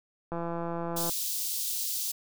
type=click train; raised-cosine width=1 ms; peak=-21 dBFS; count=132; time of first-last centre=0.32-1.095 s; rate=169 Hz
type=high-pass noise; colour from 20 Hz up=white; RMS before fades=-32 dBFS; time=0.96-2.12 s; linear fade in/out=10 ms; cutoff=3700 Hz; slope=24 dB/octave
effects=none